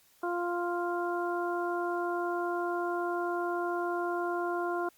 harmonic tone, 349.2 Hz, F4, in tune, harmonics 1 / 2 / 3 / 4, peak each -32 / -35 / -37 / -38 dBFS, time 0.23-4.89 s, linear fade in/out 5 ms, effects white hiss -64 dBFS RMS until 4.97 s + Opus 48 kbps

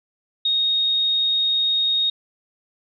sine tone, 3729 Hz, A#7, in tune, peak -17 dBFS, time 0.45-2.1 s, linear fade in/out 5 ms, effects none

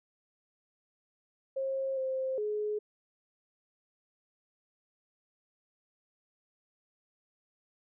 sine tone with pitch steps, 536 / 525 / 421.7 Hz, C5 / C5 / G#4, +42 / +6 / +26 cents, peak -30 dBFS, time 1.56-2.79 s, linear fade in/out 10 ms, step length 410 ms, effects none

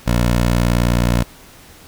15% pulse tone, 59.4 Hz, A#1, 33 cents sharp, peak -7 dBFS, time 0.06-1.24 s, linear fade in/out 20 ms, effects pink hiss -43 dBFS RMS until 1.87 s

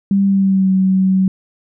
sine tone with pitch glide, 197.2 to 189.17 Hz, G3 to F#3, +11 to +39 cents, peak -10 dBFS, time 0.11-1.28 s, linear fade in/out 2 ms, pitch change -72 cents, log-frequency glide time 0.25-0.71 s, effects none

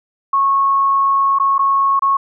sine tone with dropouts, 1098 Hz, C#6, 17 cents flat, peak -11 dBFS, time 0.33-2.17 s, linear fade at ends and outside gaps 5 ms, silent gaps 1.387-1.398 / 1.582-1.591 / 1.994-2.021 s, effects none

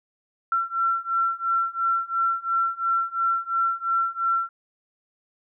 sine beating tone pair, 1353 / 1355.9 Hz, E6 / E6, +45 / +48 cents, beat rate 2.9 Hz, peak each -25 / -24 dBFS, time 0.52-4.49 s, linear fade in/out 2 ms, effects none

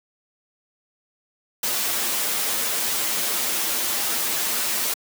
white noise with comb filter, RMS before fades -24 dBFS, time 1.63-4.94 s, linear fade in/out 5 ms, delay 8.7 ms, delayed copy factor +0.65, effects high-pass 200 Hz 12 dB/octave

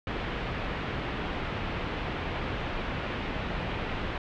pink low-pass noise, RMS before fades -33 dBFS, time 0.07-4.18 s, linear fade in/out 2 ms, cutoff 3100 Hz, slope 24 dB/octave, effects none

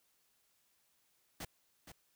pink noise with echo, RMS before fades -44 dBFS, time 1.4-1.45 s, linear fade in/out 5 ms, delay 470 ms, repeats 1, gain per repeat -9 dB, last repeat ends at 1.92 s, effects white hiss -75 dBFS RMS until 2.15 s

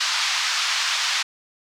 white band-pass noise, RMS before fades -23 dBFS, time 0-1.23 s, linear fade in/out 10 ms, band 980 to 5500 Hz, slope 24 dB/octave, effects none

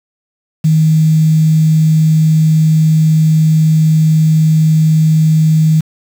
sine tone with quantisation, 157.3 Hz, D#3, 19 cents sharp, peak -6 dBFS, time 0.64-5.81 s, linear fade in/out 10 ms, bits 5, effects none

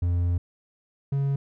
triangle tone pair in turn, 87.4 / 138.74 Hz, F2 / C#3, +2 / +2 cents, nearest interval minor sixth, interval 800 cents, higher second, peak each -19 / -20 dBFS, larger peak first, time 0.02-0.38 / 1.12-1.36 s, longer first, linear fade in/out 5 ms, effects none

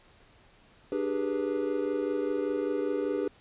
triangle tone cluster, 296.7 / 391.4 / 416.5 / 489.6 Hz, D4 / G4 / G#4 / B4, +18 / -3 / +5 / -15 cents, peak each -31 dBFS, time 0.92-3.28 s, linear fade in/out 2 ms, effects pink hiss -59 dBFS RMS until 3.4 s + resampled to 8000 Hz

